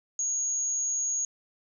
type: tone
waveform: sine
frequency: 6645 Hz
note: G#8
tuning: in tune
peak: -26 dBFS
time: 0.19-1.25 s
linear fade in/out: 2 ms
effects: none